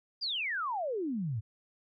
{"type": "exponential sweep", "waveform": "sine", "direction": "down", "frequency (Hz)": [4997, 99.3], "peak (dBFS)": -31, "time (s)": [0.21, 1.41], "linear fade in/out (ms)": 20, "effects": []}